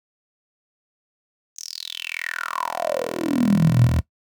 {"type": "tone with high-pass filter sweep", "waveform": "10% pulse", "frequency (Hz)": 41.2, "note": "E1", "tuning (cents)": 0, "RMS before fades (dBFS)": -22, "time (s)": [1.56, 4.01], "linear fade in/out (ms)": 20, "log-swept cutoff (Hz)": [6500, 84], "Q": 8.8, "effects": ["noise-tail reverb RT60 0.1 s tail -18 dB re dry"]}